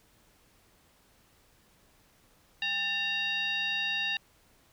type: tone with frequency modulation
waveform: sine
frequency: 2769 Hz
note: F7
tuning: 15 cents flat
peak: -28 dBFS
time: 2.62-4.17 s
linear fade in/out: 2 ms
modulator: 983 Hz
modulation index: 1.2
effects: pink hiss -64 dBFS RMS until 4.72 s